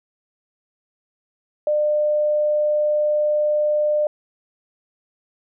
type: tone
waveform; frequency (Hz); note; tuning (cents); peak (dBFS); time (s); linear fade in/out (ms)
sine; 600; D5; +37; -16; 1.67-4.07; 2
effects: none